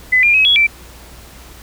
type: tone with pitch steps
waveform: sine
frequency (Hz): 2013 / 2404 / 2552 / 3352 / 2337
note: B6 / D7 / D#7 / G#7 / D7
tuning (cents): +33 / +40 / +43 / +15 / -9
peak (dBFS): -8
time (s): 0.12-0.67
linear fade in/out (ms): 10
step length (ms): 110
effects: added 60 Hz sine -40 dBFS peak until 1.62 s + pink hiss -40 dBFS RMS until 1.62 s